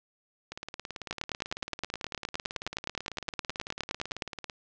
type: two click trains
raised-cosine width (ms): 0.2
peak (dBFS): -20 / -13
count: 73 / 31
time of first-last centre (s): 0.52-4.498 / 1.11-4.222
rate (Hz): 18.1 / 9.64
effects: low-pass 7000 Hz 12 dB/octave